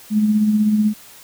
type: tone with tremolo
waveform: sine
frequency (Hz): 212.4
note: G#3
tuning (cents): +39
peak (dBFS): -11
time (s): 0.1-0.94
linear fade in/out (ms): 50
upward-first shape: sine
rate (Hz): 16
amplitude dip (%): 40
effects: white hiss -43 dBFS RMS until 1.23 s